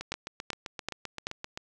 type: two click trains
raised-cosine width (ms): 0.2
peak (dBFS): -14 / -19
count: 4 / 13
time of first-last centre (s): 0.12-1.269 / 0.01-1.575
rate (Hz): 2.61 / 7.67
effects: none